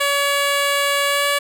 10% pulse tone with pitch glide, 566 to 570.9 Hz, C#5 to D5, +36 to -49 cents, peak -8 dBFS, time 0-1.39 s, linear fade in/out 10 ms, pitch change +15 cents, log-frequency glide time 1.06-1.27 s, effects none

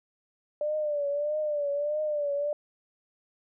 sine tone with vibrato, 590 Hz, D5, 8 cents sharp, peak -26 dBFS, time 0.61-2.53 s, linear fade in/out 2 ms, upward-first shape triangle, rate 1.6 Hz, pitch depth 78 cents each way, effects none

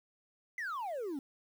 sine exponential sweep, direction down, 2063 to 260.5 Hz, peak -33 dBFS, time 0.58-1.19 s, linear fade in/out 2 ms, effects tanh soft clip ceiling -35 dBFS + 10-bit

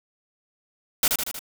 white noise with echo, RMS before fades -19 dBFS, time 1.03-1.08 s, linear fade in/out 2 ms, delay 78 ms, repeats 4, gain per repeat -4 dB, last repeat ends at 1.392 s, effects none

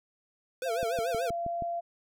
square tone with vibrato, 486 Hz, B4, 28 cents flat, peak -32 dBFS, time 0.62-1.3 s, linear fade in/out 2 ms, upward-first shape sine, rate 6.9 Hz, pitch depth 160 cents each way
sine tone with pitch glide, 680 to 686.3 Hz, F5 to F5, -46 to -30 cents, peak -30 dBFS, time 0.65-1.81 s, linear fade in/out 20 ms, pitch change +16 cents, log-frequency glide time 0.82-1.6 s
click train, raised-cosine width 3 ms, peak -26 dBFS, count 6, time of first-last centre 0.83-1.622 s, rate 6.31 Hz
effects none

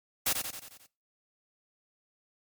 white noise with echo, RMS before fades -27 dBFS, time 0.26-0.33 s, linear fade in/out 5 ms, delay 89 ms, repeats 6, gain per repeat -5 dB, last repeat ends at 0.864 s, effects noise-tail reverb RT60 0.3 s tail -21 dB re dry + MP3 96 kbps

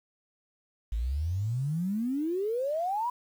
sine exponential sweep, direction up, 51.91 to 1002 Hz, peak -27 dBFS, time 0.92-3.1 s, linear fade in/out 5 ms, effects 9-bit

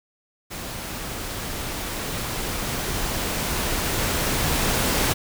pink noise with level ramp, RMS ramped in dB -33 to -21 dBFS, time 0.5-5.14 s, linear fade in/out 20 ms, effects none

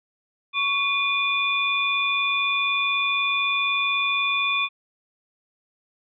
sine tone cluster, 1116 / 2437 / 3508 Hz, C#6 / D#7 / A7, +11 / -37 / -6 cents, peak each -27 / -22 / -27 dBFS, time 0.53-4.69 s, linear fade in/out 50 ms, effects none

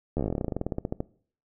slowing click train, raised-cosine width 2 ms, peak -15 dBFS, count 24, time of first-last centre 0.17-1.004 s, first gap 12 ms, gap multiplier 1.09, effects noise-tail reverb RT60 0.5 s tail -21 dB re dry

